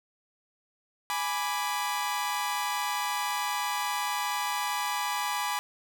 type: chord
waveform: sawtooth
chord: G# diminished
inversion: none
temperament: equal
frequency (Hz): 830.6 / 987.8 / 1174.7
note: G#5 / B5 / D6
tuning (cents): 0 / 0 / 0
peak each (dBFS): -29 / -28 / -31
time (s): 1.1-5.59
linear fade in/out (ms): 0
effects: none